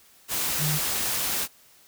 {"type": "tone in noise", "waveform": "sine", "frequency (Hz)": 151.3, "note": "D#3", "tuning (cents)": -48, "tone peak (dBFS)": -25, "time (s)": [0.58, 0.8], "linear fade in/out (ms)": 50, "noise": "white", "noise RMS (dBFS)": -27, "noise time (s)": [0.28, 1.48], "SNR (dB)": -1, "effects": ["white hiss -56 dBFS RMS until 1.87 s"]}